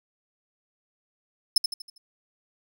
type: tone with echo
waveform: 40% pulse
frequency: 5230 Hz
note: E8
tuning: 15 cents flat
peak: -14 dBFS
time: 1.56-1.58 s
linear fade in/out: 5 ms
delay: 80 ms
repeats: 5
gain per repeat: -7 dB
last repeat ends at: 1.98 s
effects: none